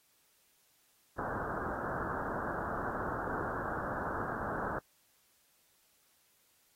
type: low-pass noise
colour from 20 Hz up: white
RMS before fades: -38 dBFS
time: 1.18-4.79 s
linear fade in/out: 5 ms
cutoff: 1600 Hz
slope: 96 dB/octave
effects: white hiss -70 dBFS RMS until 6.75 s + AAC 48 kbps